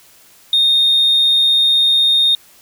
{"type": "tone", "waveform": "sine", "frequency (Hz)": 3682, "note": "A#7", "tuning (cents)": -22, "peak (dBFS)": -8, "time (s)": [0.53, 2.35], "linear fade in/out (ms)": 2, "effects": ["tanh soft clip ceiling -7 dBFS", "white hiss -47 dBFS RMS until 2.61 s"]}